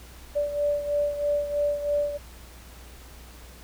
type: beating tone pair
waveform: sine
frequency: 582 / 585.1 Hz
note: D5 / D5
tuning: -16 / -7 cents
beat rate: 3.1 Hz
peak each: -24 / -30 dBFS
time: 0.35-2.18 s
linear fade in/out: 20 ms
effects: added 60 Hz sine -45 dBFS peak until 3.63 s + pink hiss -49 dBFS RMS until 3.63 s